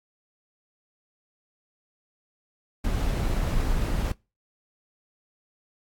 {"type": "noise", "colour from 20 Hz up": "brown", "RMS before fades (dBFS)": -25, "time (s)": [2.84, 4.12], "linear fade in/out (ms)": 5, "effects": ["noise-tail reverb RT60 0.3 s tail -25 dB re dry", "AAC 64 kbps"]}